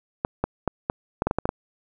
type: clicks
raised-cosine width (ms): 1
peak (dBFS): -8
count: 10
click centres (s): 0.249 / 0.44 / 0.677 / 0.899 / 1.221 / 1.27 / 1.311 / 1.386 / 1.455 / 1.491
effects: none